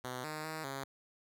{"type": "tone with pitch steps", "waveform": "5% pulse", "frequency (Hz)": [126.4, 154.2, 157.6, 136.4], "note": ["B2", "D#3", "D#3", "C#3"], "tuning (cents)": [41, -15, 23, -28], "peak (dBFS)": -28, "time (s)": [0.04, 0.84], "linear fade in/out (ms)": 5, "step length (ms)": 200, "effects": []}